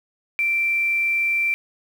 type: tone with quantisation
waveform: sine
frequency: 2349 Hz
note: D7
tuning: in tune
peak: -18 dBFS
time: 0.39-1.54 s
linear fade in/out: 0 ms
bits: 7
effects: none